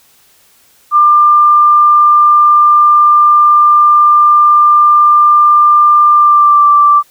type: tone with pitch glide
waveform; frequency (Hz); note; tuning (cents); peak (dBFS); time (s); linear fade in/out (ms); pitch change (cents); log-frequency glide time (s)
sine; 1194 to 1171.5; D6 to D6; +28 to -5; -3; 0.91-7.03; 50; -33; 6.12-6.68
effects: white hiss -48 dBFS RMS until 7.1 s